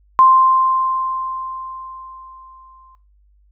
sine tone with exponential decay, 1046.5 Hz, C6, in tune, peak -6 dBFS, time 0.19-2.95 s, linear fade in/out 0 ms, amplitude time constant 600 ms, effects noise-tail reverb RT60 0.3 s tail -17 dB re dry + added 50 Hz sine -51 dBFS peak until 3.51 s

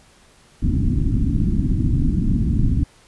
pink low-pass noise, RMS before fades -18 dBFS, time 0.62-2.84 s, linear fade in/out 10 ms, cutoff 290 Hz, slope 48 dB/octave, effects pink hiss -52 dBFS RMS until 3.07 s + resampled to 24000 Hz

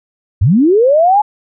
sine linear sweep, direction up, 77.78 to 859 Hz, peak -6 dBFS, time 0.41-1.22 s, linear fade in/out 10 ms, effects none

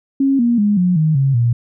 sine tone with pitch steps, 272.5 / 237.2 / 206.5 / 179.78 / 156.51 / 136.25 / 118.61 Hz, C#4 / A#3 / G#3 / F#3 / D#3 / C#3 / A#2, -29 / +30 / -10 / -50 / +11 / -29 / +30 cents, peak -11 dBFS, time 0.2-1.53 s, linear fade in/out 5 ms, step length 190 ms, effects none

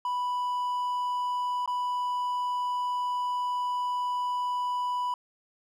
triangle tone with dropouts, 987.8 Hz, B5, in tune, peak -25 dBFS, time 0.05-5.14 s, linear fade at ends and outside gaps 2 ms, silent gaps 1.66-1.676 s, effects none

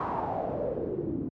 pink noise with low-pass filter sweep, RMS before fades -31 dBFS, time 0-1.29 s, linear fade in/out 5 ms, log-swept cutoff 1100 to 270 Hz, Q 5.2, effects high-pass 100 Hz 12 dB/octave

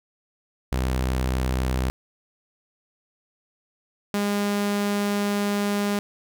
sawtooth tone pair in turn, 64 / 203.8 Hz, C2 / G#3, -38 / -32 cents, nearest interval octave + minor sixth, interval 2006 cents, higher second, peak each -18 / -18 dBFS, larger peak neither, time 0.72-1.9 / 4.14-5.99 s, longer second, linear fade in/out 0 ms, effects none

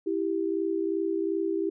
sine tone pair together, 329.6 / 392.3 Hz, E4 / G4, 0 / +1 cents, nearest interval minor third, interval 301 cents, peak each -28 / -28 dBFS, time 0.06-1.7 s, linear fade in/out 10 ms, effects none

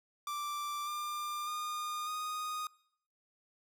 45% pulse tone with pitch steps, 1174.7 / 1195.9 / 1217.5 / 1239.5 Hz, D6 / D6 / D#6 / D#6, 0 / +31 / -38 / -7 cents, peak -36 dBFS, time 0.27-2.67 s, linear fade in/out 2 ms, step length 600 ms, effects noise-tail reverb RT60 0.7 s tail -23 dB re dry

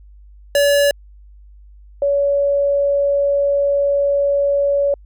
square / sine tone pair in turn, 571 / 565.1 Hz, D5 / C#5, -49 / +33 cents, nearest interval unison, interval 18 cents, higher first, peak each -12 / -13 dBFS, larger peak first, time 0.55-0.91 / 2.02-4.94 s, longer second, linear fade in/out 2 ms, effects added 50 Hz sine -40 dBFS peak until 5.05 s

